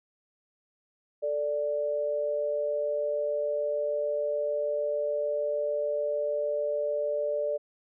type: tone pair together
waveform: sine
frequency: 440.6 / 587.3 Hz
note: A4 / D5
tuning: +2 / 0 cents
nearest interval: perfect fourth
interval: 498 cents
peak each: -33 / -27 dBFS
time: 1.22-7.58 s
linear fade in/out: 20 ms
effects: none